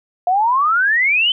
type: exponential sweep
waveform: sine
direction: up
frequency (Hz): 698.5 to 3110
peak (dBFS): -12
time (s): 0.27-1.32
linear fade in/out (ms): 2
effects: none